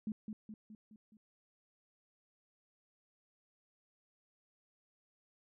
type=tone with echo; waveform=sine; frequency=215 Hz; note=A3; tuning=40 cents flat; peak=-35 dBFS; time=0.07-0.12 s; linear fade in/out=2 ms; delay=210 ms; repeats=5; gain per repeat=-5 dB; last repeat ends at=1.17 s; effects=none